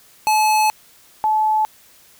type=tone pair in turn; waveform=square / sine; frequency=860 / 864.1 Hz; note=A5 / A5; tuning=-40 / -32 cents; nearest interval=unison; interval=8 cents; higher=second; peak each=-14 dBFS; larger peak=neither; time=0.27-0.7 / 1.24-1.65 s; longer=first; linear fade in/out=0 ms; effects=white hiss -50 dBFS RMS until 2.19 s